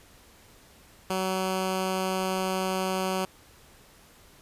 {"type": "tone", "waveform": "10% pulse", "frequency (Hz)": 188, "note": "F#3", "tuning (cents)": 28, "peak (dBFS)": -18, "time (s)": [1.1, 3.25], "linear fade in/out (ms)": 2, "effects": ["pink hiss -55 dBFS RMS until 4.41 s", "resampled to 32000 Hz"]}